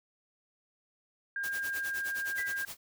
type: tone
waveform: sine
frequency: 1607 Hz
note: G6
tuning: 43 cents sharp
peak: -32 dBFS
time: 1.36-2.65 s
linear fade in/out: 2 ms
type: noise with tremolo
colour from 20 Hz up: white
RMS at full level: -41 dBFS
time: 1.43-2.77 s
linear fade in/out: 10 ms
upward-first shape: sine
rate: 9.6 Hz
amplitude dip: 90%
type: tone with exponential decay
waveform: sine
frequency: 1975.5 Hz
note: B6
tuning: in tune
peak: -32 dBFS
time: 2.38-2.68 s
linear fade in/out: 5 ms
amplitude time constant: 64 ms
effects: none